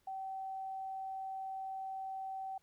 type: tone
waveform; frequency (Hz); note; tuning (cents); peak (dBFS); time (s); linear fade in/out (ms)
sine; 768; G5; -36; -39; 0.07-2.58; 5
effects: pink hiss -75 dBFS RMS until 2.62 s